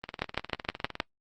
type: two click trains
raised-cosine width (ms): 0.3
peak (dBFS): -20 / -10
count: 20 / 6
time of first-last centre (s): 0.04-1.004 / 0.22-1.001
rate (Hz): 19.7 / 6.4
effects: noise-tail reverb RT60 0.1 s tail -23 dB re dry + Opus 24 kbps